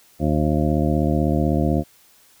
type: harmonic tone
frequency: 76 Hz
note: D#2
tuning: 40 cents flat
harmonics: 1 / 2 / 3 / 4 / 5 / 7 / 8 / 9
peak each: -23 / -22 / -23 / -24 / -29 / -28 / -33 / -28 dBFS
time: 0.19-1.84 s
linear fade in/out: 50 ms
effects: white hiss -54 dBFS RMS until 2.4 s